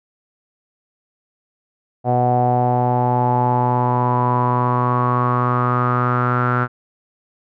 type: tone with low-pass filter sweep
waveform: sawtooth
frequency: 123.47 Hz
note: B2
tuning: in tune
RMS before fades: -17 dBFS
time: 2.04-6.68 s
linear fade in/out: 50 ms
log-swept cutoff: 710 to 1400 Hz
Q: 8.4
effects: none